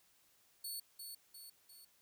10% pulse tone with echo, 4435 Hz, C#8, in tune, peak -35 dBFS, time 0.64-0.8 s, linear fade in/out 5 ms, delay 350 ms, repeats 3, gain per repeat -5 dB, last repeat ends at 1.85 s, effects white hiss -71 dBFS RMS until 2.01 s

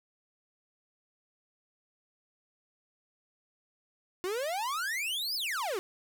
45% pulse exponential two-way sweep, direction up then down, 350 to 5274 to 350 Hz, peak -31 dBFS, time 4.24-5.79 s, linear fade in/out 0 ms, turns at 5.35 s, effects none

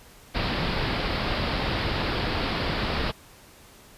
pink low-pass noise, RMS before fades -27 dBFS, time 0.34-3.12 s, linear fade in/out 20 ms, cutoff 5000 Hz, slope 96 dB/octave, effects pink hiss -51 dBFS RMS until 3.97 s + resampled to 32000 Hz

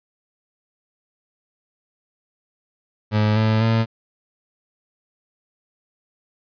30% pulse tone with pitch steps, 106.6 / 109.66 / 112.81 Hz, G#2 / A2 / A2, +46 / -5 / +44 cents, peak -13 dBFS, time 3.11-3.86 s, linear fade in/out 50 ms, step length 250 ms, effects resampled to 11025 Hz

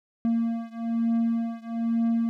triangle beating tone pair, 229.8 / 230.9 Hz, A#3 / A#3, -25 / -16 cents, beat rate 1.1 Hz, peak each -24 / -25 dBFS, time 0.25-2.29 s, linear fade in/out 0 ms, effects none

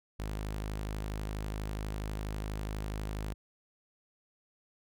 sawtooth tone, 52.2 Hz, G#1, 10 cents sharp, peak -31 dBFS, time 0.19-3.34 s, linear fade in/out 10 ms, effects none

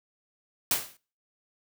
white noise with exponential decay, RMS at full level -22 dBFS, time 0.71-0.97 s, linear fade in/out 2 ms, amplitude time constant 56 ms, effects noise-tail reverb RT60 0.4 s tail -23 dB re dry + high-pass 80 Hz 12 dB/octave

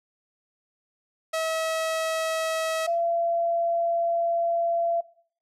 sawtooth / sine tone pair in turn, 644 / 679.3 Hz, E5 / F5, -41 / -48 cents, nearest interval minor second, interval 93 cents, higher second, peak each -21 / -22 dBFS, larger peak first, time 1.33-2.87 / 2.87-5.01 s, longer second, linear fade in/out 10 ms, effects noise-tail reverb RT60 0.6 s tail -20 dB re dry + low-pass 11000 Hz 12 dB/octave

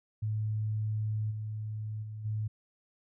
sine tone with level steps, 107.7 Hz, A2, 37 cents flat, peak -29 / -34 / -38 / -30 dBFS, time 0.22-2.48 s, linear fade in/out 10 ms, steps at 1.3 / 2.02 / 2.24 s, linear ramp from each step 20 ms, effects none

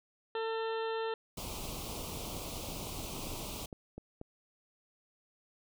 harmonic tone, 448.6 Hz, A4, 34 cents sharp, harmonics 1 / 2 / 3 / 4 / 6 / 7 / 8 / 9, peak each -34 / -40 / -44 / -46 / -50 / -51 / -52 / -53 dBFS, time 0.35-1.14 s, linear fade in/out 2 ms
pink band-stop noise, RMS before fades -41 dBFS, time 1.37-3.66 s, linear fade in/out 5 ms, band 1200 to 2400 Hz, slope 48 dB/octave
clicks, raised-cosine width 2 ms, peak -30 dBFS, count 7, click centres 2.173 / 2.366 / 2.687 / 3.27 / 3.728 / 3.98 / 4.214 s
effects none

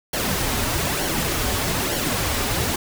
pink noise with flanger, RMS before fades -23 dBFS, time 0.13-2.76 s, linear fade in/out 5 ms, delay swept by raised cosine 0.8 to 6.2 ms, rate 1.1 Hz, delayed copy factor -0.6, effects none

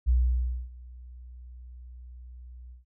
sine tone with ADSR envelope, 61.5 Hz, B1, 7 cents flat, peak -18 dBFS, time 0.06-2.85 s, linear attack 30 ms, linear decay 600 ms, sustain -24 dB, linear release 140 ms, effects none

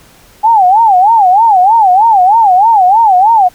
sine tone with vibrato, 817 Hz, G#5, 29 cents flat, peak -3 dBFS, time 0.43-3.49 s, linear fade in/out 20 ms, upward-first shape sine, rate 3.2 Hz, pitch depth 220 cents each way, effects pink hiss -42 dBFS RMS until 3.54 s

